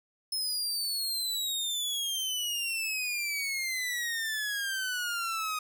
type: exponential sweep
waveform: sawtooth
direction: down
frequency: 5210 to 1244.5 Hz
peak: -27 dBFS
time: 0.32-5.59 s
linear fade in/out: 5 ms
effects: none